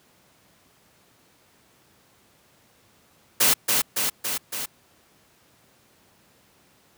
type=noise with echo; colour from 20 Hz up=white; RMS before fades=-18 dBFS; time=3.4-3.54 s; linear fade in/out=10 ms; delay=280 ms; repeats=4; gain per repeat=-3 dB; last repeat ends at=4.66 s; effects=pink hiss -59 dBFS RMS until 6.97 s + high-pass 100 Hz 12 dB/octave